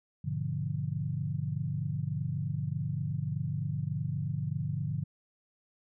sine chord, G# diminished seventh, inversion none, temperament equal with one note detuned, 101.75 / 123.47 / 146.83 / 174.61 Hz, G#2 / B2 / D3 / F3, -35 / 0 / 0 / 0 cents, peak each -37 / -37 / -33 / -39 dBFS, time 0.24-5.04 s, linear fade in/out 10 ms, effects none

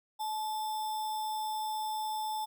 sine tone with sample-and-hold, 863 Hz, A5, 34 cents flat, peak -32 dBFS, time 0.19-2.46 s, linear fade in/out 20 ms, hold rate 4410 Hz, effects none

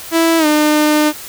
sawtooth tone with pitch glide, 329.6 to 302.2 Hz, E4 to D4, 0 to +50 cents, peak -6 dBFS, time 0.11-1.13 s, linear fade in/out 50 ms, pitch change -150 cents, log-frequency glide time 0.38-0.46 s, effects white hiss -31 dBFS RMS until 1.28 s

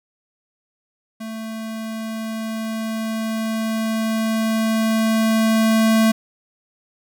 square tone with level ramp, 221.9 Hz, A3, 15 cents sharp, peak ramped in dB -29 to -13 dBFS, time 1.2-6.12 s, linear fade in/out 10 ms, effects none

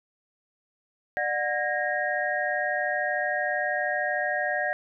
sine tone cluster, 597 / 730 / 1633 / 1867 Hz, D5 / F#5 / G#6 / A#6, +28 / -24 / -30 / +2 cents, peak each -30 dBFS, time 1.17-4.73 s, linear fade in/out 0 ms, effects none

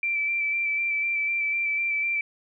sine tone with vibrato, 2337 Hz, D7, 9 cents flat, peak -23 dBFS, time 0.03-2.21 s, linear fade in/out 2 ms, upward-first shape square, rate 4 Hz, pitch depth 17 cents each way, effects none

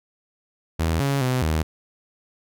sawtooth tone with pitch steps, 81.4 / 139 / 127.5 / 78.8 Hz, E2 / C#3 / C3 / D#2, -21 / +5 / -44 / +23 cents, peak -16 dBFS, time 0.79-1.63 s, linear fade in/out 10 ms, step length 210 ms, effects none

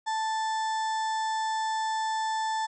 harmonic tone, 880 Hz, A5, in tune, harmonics 1 / 2 / 4 / 5 / 6 / 7 / 8 / 9, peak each -27 / -37 / -42 / -50 / -44 / -53 / -49 / -47 dBFS, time 0.06-2.67 s, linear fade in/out 20 ms, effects none

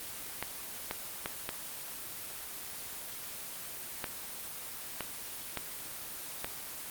clicks, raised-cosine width 0.3 ms, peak -17 dBFS, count 8, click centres 0.426 / 0.911 / 1.259 / 1.491 / 4.042 / 5.007 / 5.573 / 6.445 s, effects white hiss -42 dBFS RMS until 6.9 s + Opus 24 kbps

